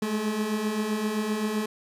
30% pulse beating tone pair, 207.7 / 215.4 Hz, G#3 / A3, 0 / -37 cents, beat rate 7.7 Hz, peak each -30 / -24 dBFS, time 0.02-1.66 s, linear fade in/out 5 ms, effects resampled to 32000 Hz + 10-bit

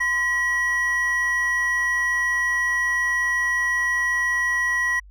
triangle tone pair together, 1029 / 1923.5 Hz, C6 / B6, -29 / -46 cents, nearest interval major seventh, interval 1083 cents, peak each -28 / -18 dBFS, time 0-5 s, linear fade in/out 10 ms, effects added 49 Hz sine -43 dBFS peak until 5.1 s

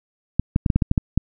clicks, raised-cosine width 5 ms, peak -4 dBFS, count 9, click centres 0.396 / 0.561 / 0.662 / 0.702 / 0.76 / 0.822 / 0.914 / 0.978 / 1.176 s, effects none

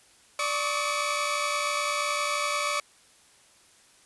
sawtooth tone cluster, 587 / 1105 / 1165 / 1275 / 2282 Hz, D5 / C#6 / D6 / D#6 / C#7, -1 / -6 / -14 / +42 / +50 cents, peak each -29 dBFS, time 0.39-2.8 s, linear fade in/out 2 ms, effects white hiss -58 dBFS RMS until 4.05 s + resampled to 24000 Hz

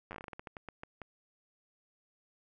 slowing click train, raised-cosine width 0.5 ms, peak -28 dBFS, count 16, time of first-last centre 0.11-1.017 s, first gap 9 ms, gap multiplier 1.24, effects none

